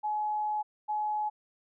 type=tone pair in turn; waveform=sine; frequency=847 / 847 Hz; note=G#5 / G#5; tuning=+34 / +34 cents; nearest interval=unison; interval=0 cents; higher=neither; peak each=-28 dBFS; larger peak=neither; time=0.03-0.63 / 0.88-1.3 s; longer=first; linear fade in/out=20 ms; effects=none